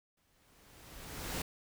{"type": "noise with exponential growth", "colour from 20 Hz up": "pink", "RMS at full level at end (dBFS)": -36, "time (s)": [0.17, 1.42], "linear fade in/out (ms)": 5, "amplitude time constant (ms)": 270, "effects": []}